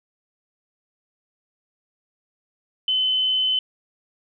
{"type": "tone", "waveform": "sine", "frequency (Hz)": 3041, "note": "F#7", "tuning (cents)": 47, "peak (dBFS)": -18, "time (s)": [2.88, 3.59], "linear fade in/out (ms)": 2, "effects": []}